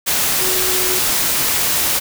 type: tone in noise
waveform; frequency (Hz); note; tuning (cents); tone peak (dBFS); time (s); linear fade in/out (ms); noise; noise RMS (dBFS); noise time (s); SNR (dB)
sine; 369.7; F#4; -1; -24; 0.4-1; 20; white; -17; 0.06-2; -10
effects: none